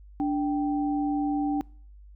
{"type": "tone pair together", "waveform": "sine", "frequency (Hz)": [291.8, 781], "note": ["D4", "G5"], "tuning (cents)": [-11, -7], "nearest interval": "octave + perfect fourth", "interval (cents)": 1704, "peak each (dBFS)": [-24, -31], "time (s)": [0.2, 1.61], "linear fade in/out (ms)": 0, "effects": ["noise-tail reverb RT60 0.5 s tail -25 dB re dry", "added 50 Hz sine -46 dBFS peak until 2.15 s"]}